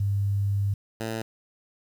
sine / 10% pulse tone pair in turn, 100 / 112.25 Hz, G2 / A2, +35 / +35 cents, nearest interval major second, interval 200 cents, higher second, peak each -22 / -21 dBFS, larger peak second, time 0-0.74 / 1-1.22 s, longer first, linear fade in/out 5 ms, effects 9-bit

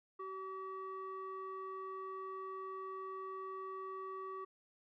square tone with low-pass filter, 381.6 Hz, G4, 47 cents flat, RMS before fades -45 dBFS, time 0.19-4.45 s, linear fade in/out 10 ms, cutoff 1300 Hz, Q 9.2, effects none

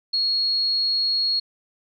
sine tone, 4310 Hz, C#8, 49 cents flat, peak -19 dBFS, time 0.13-1.4 s, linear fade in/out 10 ms, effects none

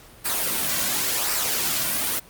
white noise with flanger, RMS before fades -24 dBFS, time 0.24-2.2 s, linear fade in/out 20 ms, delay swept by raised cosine 0.29 to 2.39 ms, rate 0.92 Hz, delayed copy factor -0.5, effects pink hiss -48 dBFS RMS until 2.29 s + Opus 48 kbps

